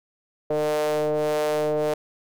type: ring-modulated tone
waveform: square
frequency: 75.6 Hz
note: D#2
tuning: 49 cents flat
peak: -19 dBFS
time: 0.5-1.94 s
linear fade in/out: 5 ms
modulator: 530 Hz
effects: none